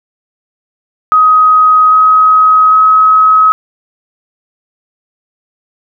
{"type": "tone with pitch steps", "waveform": "sine", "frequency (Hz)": [1259, 1267.8, 1276.6], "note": ["D#6", "D#6", "D#6"], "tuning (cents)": [20, 32, 44], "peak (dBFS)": -3, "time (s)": [1.12, 3.52], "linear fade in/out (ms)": 0, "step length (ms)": 800, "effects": []}